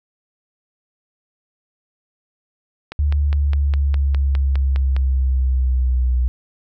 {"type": "click train", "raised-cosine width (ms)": 0.3, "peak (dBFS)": -14, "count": 11, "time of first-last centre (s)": [2.92, 4.965], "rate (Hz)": 4.89}
{"type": "linear sweep", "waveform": "sine", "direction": "down", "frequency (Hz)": [73.2, 61.74], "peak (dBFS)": -14, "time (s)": [2.99, 6.28], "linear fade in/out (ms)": 0}
{"effects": []}